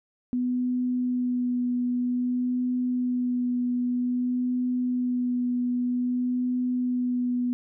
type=tone with vibrato; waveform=sine; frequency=247.8 Hz; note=B3; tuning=6 cents sharp; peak=-23 dBFS; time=0.33-7.53 s; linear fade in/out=0 ms; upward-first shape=sine; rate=0.52 Hz; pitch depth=13 cents each way; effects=none